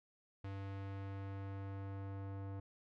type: tone with low-pass filter sweep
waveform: square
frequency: 98 Hz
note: G2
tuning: in tune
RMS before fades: -45 dBFS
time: 0.44-2.6 s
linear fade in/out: 5 ms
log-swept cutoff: 2900 to 1100 Hz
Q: 0.76
effects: none